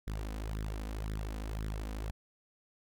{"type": "tone with flanger", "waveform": "sawtooth", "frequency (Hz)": 53, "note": "G#1", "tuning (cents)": 36, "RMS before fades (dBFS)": -38, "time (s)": [0.07, 2.11], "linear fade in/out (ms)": 5, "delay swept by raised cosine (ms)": [0.54, 4.04], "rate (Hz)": 1.9, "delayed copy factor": 0.7, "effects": []}